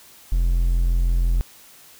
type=tone; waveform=triangle; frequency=43 Hz; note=F1; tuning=26 cents flat; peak=-14 dBFS; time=0.32-1.41 s; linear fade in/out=0 ms; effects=white hiss -48 dBFS RMS until 1.99 s